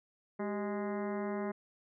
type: harmonic tone with a mistuned harmonic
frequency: 207.1 Hz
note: G#3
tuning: 5 cents flat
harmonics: 1 / 2 / 3 / 4 / 5 / 6 / 7 / 8 / 9 / 10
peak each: -37 / -38 / -42 / -46 / -47 / -51 / -53 / -55 / -53 / -55 dBFS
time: 0.39-1.52 s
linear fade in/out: 10 ms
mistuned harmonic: 2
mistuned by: -86 cents
effects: none